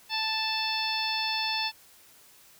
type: harmonic tone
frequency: 880 Hz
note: A5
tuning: in tune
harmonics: 1 / 2 / 3 / 4 / 5 / 6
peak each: -33 / -38 / -33 / -34 / -33 / -35 dBFS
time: 0.09-1.72 s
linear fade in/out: 50 ms
effects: white hiss -56 dBFS RMS until 2.59 s